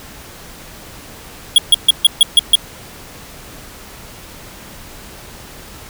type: tone bursts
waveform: square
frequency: 3322 Hz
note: G#7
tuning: in tune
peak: -4 dBFS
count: 7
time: 1.56-2.554 s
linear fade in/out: 2 ms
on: 22 ms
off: 140 ms
effects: pink hiss -36 dBFS RMS until 5.89 s